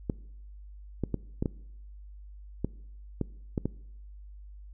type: clicks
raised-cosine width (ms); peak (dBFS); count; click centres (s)
3; -15; 9; 0.098 / 1.037 / 1.143 / 1.425 / 1.458 / 2.646 / 3.213 / 3.578 / 3.656
effects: noise-tail reverb RT60 0.8 s tail -22 dB re dry + added 50 Hz sine -44 dBFS peak until 4.73 s